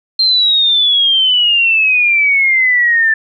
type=exponential sweep; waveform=sine; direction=down; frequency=4186 to 1760 Hz; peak=-8 dBFS; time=0.19-3.14 s; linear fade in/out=5 ms; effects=none